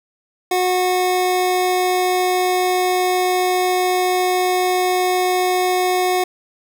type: tone pair together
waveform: square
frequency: 365.5 / 731 Hz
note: F#4 / F#5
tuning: -21 / -21 cents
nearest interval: octave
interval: 1200 cents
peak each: -19 dBFS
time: 0.51-6.24 s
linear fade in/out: 5 ms
effects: none

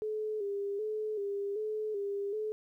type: tone with vibrato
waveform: sine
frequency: 415.3 Hz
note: G#4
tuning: in tune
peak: -32 dBFS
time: 0.02-2.52 s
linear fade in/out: 0 ms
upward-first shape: square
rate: 1.3 Hz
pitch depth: 59 cents each way
effects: 12-bit

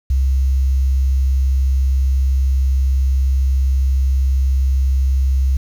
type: tone with quantisation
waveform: sine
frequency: 66.3 Hz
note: C2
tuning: 23 cents sharp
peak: -12 dBFS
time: 0.1-5.57 s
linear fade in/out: 5 ms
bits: 7
effects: none

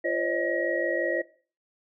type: tone cluster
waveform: sine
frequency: 344.4 / 518 / 564 / 625 / 1899 Hz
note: F4 / C5 / C#5 / D#5 / A#6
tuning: -24 / -17 / +30 / +8 / +32 cents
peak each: -31 dBFS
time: 0.04-1.22 s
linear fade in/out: 10 ms
effects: noise-tail reverb RT60 0.4 s tail -18 dB re dry

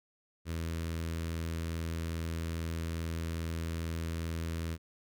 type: tone with notch filter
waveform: sawtooth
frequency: 82.4 Hz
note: E2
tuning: in tune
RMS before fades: -36 dBFS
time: 0.45-4.78 s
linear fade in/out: 50 ms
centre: 780 Hz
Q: 1.3
effects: none

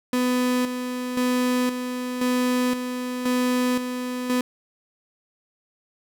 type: tone with tremolo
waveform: 35% pulse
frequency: 250 Hz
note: B3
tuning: 21 cents sharp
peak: -18 dBFS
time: 0.13-4.41 s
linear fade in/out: 2 ms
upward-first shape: square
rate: 0.96 Hz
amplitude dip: 55%
effects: none

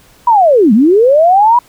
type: linear two-way sweep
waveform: sine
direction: down then up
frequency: 987.8 to 196 to 987.8 Hz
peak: -4 dBFS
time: 0.27-1.59 s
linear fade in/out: 5 ms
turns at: 0.73 s
effects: pink hiss -45 dBFS RMS until 1.68 s

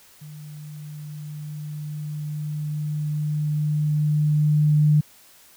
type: tone with level ramp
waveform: sine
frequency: 150.4 Hz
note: D3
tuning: 42 cents sharp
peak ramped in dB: -37 to -13 dBFS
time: 0.21-5.01 s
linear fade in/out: 10 ms
effects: white hiss -52 dBFS RMS until 5.56 s

